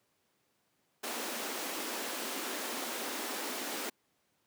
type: high-pass noise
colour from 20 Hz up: pink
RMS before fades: -38 dBFS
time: 1.03-3.9 s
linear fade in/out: 10 ms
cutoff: 230 Hz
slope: 48 dB/octave
effects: pink hiss -75 dBFS RMS until 4.46 s + high-pass 150 Hz 12 dB/octave